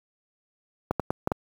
clicks, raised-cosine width 1 ms, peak -10 dBFS, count 5, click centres 0.91 / 0.997 / 1.105 / 1.274 / 1.318 s, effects high-pass 60 Hz 12 dB/octave + 7-bit

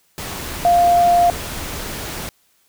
sine tone in noise, 698.5 Hz, F5, in tune, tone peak -10 dBFS, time 0.65-1.3 s, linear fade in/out 0 ms, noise pink, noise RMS -28 dBFS, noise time 0.18-2.29 s, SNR +15 dB, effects white hiss -60 dBFS RMS until 2.68 s

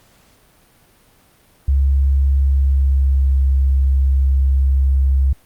sine tone with pitch glide, 68.4 to 67.22 Hz, C#2 to C2, -23 to +47 cents, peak -11 dBFS, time 1.68-5.33 s, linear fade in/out 5 ms, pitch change -30 cents, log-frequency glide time 2.39-3.39 s, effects pink hiss -53 dBFS RMS until 5.45 s + Opus 48 kbps

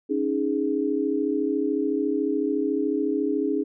sine chord, C# suspended second, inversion none, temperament equal, 277.2 / 311.1 / 415.3 Hz, C#4 / D#4 / G#4, 0 / 0 / 0 cents, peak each -26 dBFS, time 0.09-3.64 s, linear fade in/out 20 ms, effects none

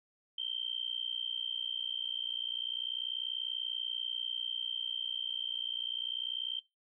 sine tone with amplitude modulation, 3136 Hz, G7, in tune, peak -30 dBFS, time 0.38-6.6 s, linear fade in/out 5 ms, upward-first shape sine, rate 60.3 Hz, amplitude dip 100%, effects noise-tail reverb RT60 0.2 s tail -18 dB re dry

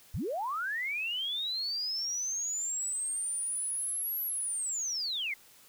sine linear two-way sweep, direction up then down, 50.5 to 11800 to 2019 Hz, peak -31 dBFS, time 0.14-5.34 s, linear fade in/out 5 ms, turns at 4.23 s, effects white hiss -58 dBFS RMS until 5.68 s

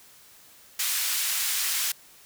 white band-pass noise, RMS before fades -27 dBFS, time 0.79-1.92 s, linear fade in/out 5 ms, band 1600 to 15000 Hz, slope 12 dB/octave, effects white hiss -53 dBFS RMS until 2.25 s

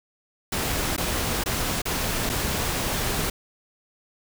pink noise with dropouts, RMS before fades -26 dBFS, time 0.52-3.3 s, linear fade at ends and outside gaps 5 ms, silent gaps 0.965-0.978 / 1.438-1.459 / 1.819-1.854 / 2.294-2.297 s, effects none

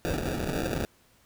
violet noise with sample-and-hold, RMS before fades -30 dBFS, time 0.05-0.85 s, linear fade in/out 0 ms, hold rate 1050 Hz, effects pink hiss -62 dBFS RMS until 1.25 s

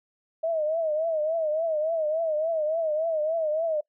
sine tone with vibrato, 634 Hz, D#5, 32 cents sharp, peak -23 dBFS, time 0.43-3.81 s, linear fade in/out 10 ms, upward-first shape triangle, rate 3.5 Hz, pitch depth 110 cents each way, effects noise-tail reverb RT60 0.1 s tail -23 dB re dry

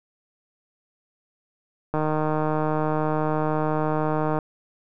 click train, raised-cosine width 1 ms, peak -11 dBFS, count 378, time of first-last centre 1.94-4.388 s, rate 154 Hz, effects none

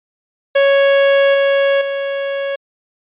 45% pulse tone with level steps, 554.4 Hz, C#5, in tune, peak -9 / -11 / -18 dBFS, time 0.55-2.56 s, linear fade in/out 10 ms, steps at 1.34 / 1.81 s, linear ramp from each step 5 ms, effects resampled to 8000 Hz

